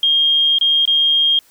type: tone with dropouts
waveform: sine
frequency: 3227 Hz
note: G7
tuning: 50 cents sharp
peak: -11 dBFS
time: 0.03-1.39 s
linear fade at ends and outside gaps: 2 ms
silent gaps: 0.585-0.611 / 0.854-0.876 s
effects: white hiss -52 dBFS RMS until 1.5 s